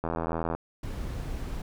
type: click train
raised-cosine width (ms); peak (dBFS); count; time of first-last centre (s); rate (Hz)
1; -16; 43; 0.04-0.55; 82.4
type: noise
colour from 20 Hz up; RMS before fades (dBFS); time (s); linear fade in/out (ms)
brown; -34; 0.83-1.62; 5
effects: none